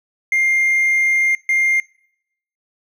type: tone bursts at uneven times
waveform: triangle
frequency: 2111 Hz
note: C7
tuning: 15 cents sharp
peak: -11 dBFS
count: 2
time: 0.32-1.35 / 1.49-1.8 s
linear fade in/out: 2 ms
effects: noise-tail reverb RT60 0.8 s tail -26 dB re dry + tanh soft clip ceiling -7 dBFS